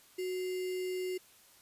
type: tone with sample-and-hold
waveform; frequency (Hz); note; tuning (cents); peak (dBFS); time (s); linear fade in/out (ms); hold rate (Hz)
sine; 368.7; F#4; -6; -33; 0.18-1.18; 10; 2450
effects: white hiss -61 dBFS RMS until 1.61 s + resampled to 32000 Hz